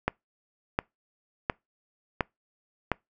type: click train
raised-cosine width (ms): 0.5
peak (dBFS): -9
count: 5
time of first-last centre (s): 0.08-2.917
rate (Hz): 1.41
effects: noise-tail reverb RT60 0.2 s tail -26 dB re dry